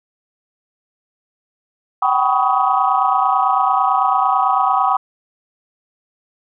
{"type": "tone cluster", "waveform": "sine", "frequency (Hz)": [757, 786, 989, 1116, 1260], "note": ["F#5", "G5", "B5", "C#6", "D#6"], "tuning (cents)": [39, 4, 2, 11, 21], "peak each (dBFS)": -19, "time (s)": [2.02, 4.97], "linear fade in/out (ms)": 5, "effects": ["tanh soft clip ceiling -1 dBFS"]}